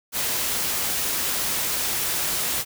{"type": "noise", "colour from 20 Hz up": "white", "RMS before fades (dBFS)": -25, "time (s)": [0.12, 2.65], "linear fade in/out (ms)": 50, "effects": []}